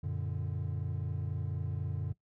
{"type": "chord", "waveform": "triangle", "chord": "Gb augmented", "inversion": "none", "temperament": "equal", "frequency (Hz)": [92.5, 116.54, 146.83], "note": ["Gb2", "Bb2", "D3"], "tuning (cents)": [0, 0, 0], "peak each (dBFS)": [-34, -37, -35], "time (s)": [0.03, 2.13], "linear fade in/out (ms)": 10, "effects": ["noise-tail reverb RT60 0.1 s tail -17 dB re dry", "tanh soft clip ceiling -23 dBFS"]}